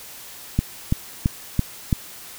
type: click train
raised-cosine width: 5 ms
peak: -5 dBFS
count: 5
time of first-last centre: 0.59-1.928 s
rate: 2.99 Hz
effects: white hiss -40 dBFS RMS until 2.38 s